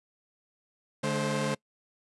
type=tone cluster; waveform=sawtooth; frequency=146.5 / 214.3 / 526 Hz; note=D3 / A3 / C5; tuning=-4 / -45 / +9 cents; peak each=-28 dBFS; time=1.03-1.55 s; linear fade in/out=10 ms; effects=noise-tail reverb RT60 0.1 s tail -24 dB re dry + resampled to 24000 Hz